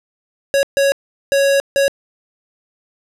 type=tone bursts at uneven times; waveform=square; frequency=554.4 Hz; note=C#5; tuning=in tune; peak=-12 dBFS; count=4; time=0.54-0.63 / 0.77-0.92 / 1.32-1.6 / 1.76-1.88 s; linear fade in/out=0 ms; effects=low-pass 12000 Hz 12 dB/octave + 9-bit